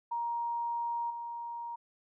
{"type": "tone with level steps", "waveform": "sine", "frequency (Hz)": 940, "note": "A#5", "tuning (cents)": 14, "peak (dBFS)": [-31, -37], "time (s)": [0.11, 1.76], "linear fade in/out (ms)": 10, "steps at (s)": 1.1, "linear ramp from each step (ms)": 5, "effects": []}